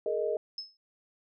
sine chord, Ab suspended second, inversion none, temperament equal with one note detuned, 422.1 / 466.2 / 622.3 Hz, Ab4 / Bb4 / Eb5, +28 / 0 / 0 cents, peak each -32 dBFS, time 0.06-0.37 s, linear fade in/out 2 ms
sine tone with exponential decay, 5200 Hz, E8, 24 cents flat, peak -32 dBFS, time 0.58-0.77 s, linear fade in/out 2 ms, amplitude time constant 41 ms
effects none

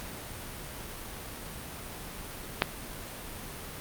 click, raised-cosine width 0.3 ms, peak -5 dBFS, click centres 2.621 s, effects pink hiss -41 dBFS RMS until 3.8 s + Opus 48 kbps

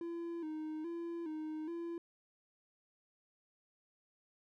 triangle tone with vibrato, 324.4 Hz, E4, 28 cents flat, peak -37 dBFS, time 0.01-1.98 s, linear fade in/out 2 ms, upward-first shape square, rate 1.2 Hz, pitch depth 75 cents each way, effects none

